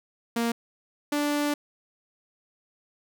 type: tone pair in turn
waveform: sawtooth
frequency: 233.1 / 292.6 Hz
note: A#3 / D4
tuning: 0 / -6 cents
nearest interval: major third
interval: 394 cents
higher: second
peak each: -20 dBFS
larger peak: neither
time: 0.36-0.52 / 1.12-1.54 s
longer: second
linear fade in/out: 5 ms
effects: none